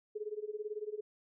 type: tone with tremolo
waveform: sine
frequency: 422.9 Hz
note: G#4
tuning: 31 cents sharp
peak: -34 dBFS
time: 0.15-1.01 s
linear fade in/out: 10 ms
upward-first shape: sine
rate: 18 Hz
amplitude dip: 90%
effects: none